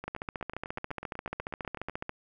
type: two click trains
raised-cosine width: 0.5 ms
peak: -19 / -24 dBFS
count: 30 / 16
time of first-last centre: 0.08-2.094 / 0.04-1.896 s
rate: 14.4 / 8.08 Hz
effects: none